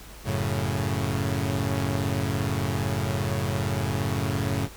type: chord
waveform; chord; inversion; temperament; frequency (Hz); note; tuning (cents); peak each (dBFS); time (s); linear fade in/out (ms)
sawtooth; F# minor; none; equal; 92.5 / 110 / 138.59; F#2 / A2 / C#3; 0 / 0 / 0; -25; 0.24-4.69; 50
effects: added 50 Hz sine -45 dBFS peak until 4.76 s + pink hiss -46 dBFS RMS until 4.76 s